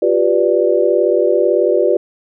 sine chord, G dominant seventh, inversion third, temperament equal with one note detuned, 353.9 / 392 / 493.9 / 587.3 Hz, F4 / G4 / B4 / D5, +23 / 0 / 0 / 0 cents, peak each -16 dBFS, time 0.02-1.97 s, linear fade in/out 5 ms, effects none

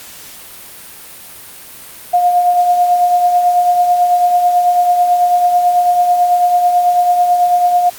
sine tone with tremolo, 711 Hz, F5, 31 cents sharp, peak -6 dBFS, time 2.13-7.9 s, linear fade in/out 10 ms, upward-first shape triangle, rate 9.1 Hz, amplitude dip 50%, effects white hiss -34 dBFS RMS until 7.98 s + Opus 48 kbps

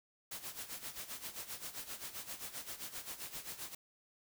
white noise with tremolo, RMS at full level -43 dBFS, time 0.31-3.75 s, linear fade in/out 5 ms, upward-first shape sine, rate 7.6 Hz, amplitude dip 75%, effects none

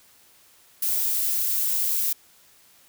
violet noise, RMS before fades -24 dBFS, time 0.82-2.13 s, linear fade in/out 5 ms, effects white hiss -56 dBFS RMS until 2.88 s

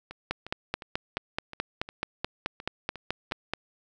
two click trains, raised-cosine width 0.3 ms, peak -12 / -24 dBFS, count 16 / 10, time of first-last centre 0.31-3.536 / 0.11-3.313 s, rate 4.65 / 2.81 Hz, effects none

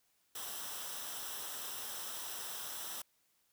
white noise with comb filter, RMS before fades -43 dBFS, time 0.35-3.02 s, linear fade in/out 5 ms, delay 0.44 ms, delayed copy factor -0.6, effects white hiss -75 dBFS RMS until 3.52 s

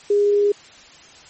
sine tone, 409.3 Hz, G#4, 25 cents flat, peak -13 dBFS, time 0.1-0.52 s, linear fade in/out 5 ms, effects white hiss -45 dBFS RMS until 1.29 s + MP3 32 kbps

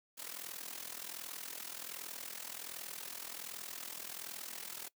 white noise with amplitude modulation, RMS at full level -42 dBFS, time 0.17-4.89 s, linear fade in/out 20 ms, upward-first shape sine, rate 41.3 Hz, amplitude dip 80%, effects noise-tail reverb RT60 0.1 s tail -21 dB re dry + high-pass 200 Hz 12 dB/octave

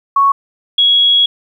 sine tone pair in turn, 1108.7 / 3329 Hz, C#6 / G#7, 0 / +3 cents, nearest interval octave + perfect fifth, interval 1903 cents, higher second, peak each -7 dBFS, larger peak neither, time 0.16-0.32 / 0.78-1.26 s, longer second, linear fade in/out 5 ms, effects 8-bit

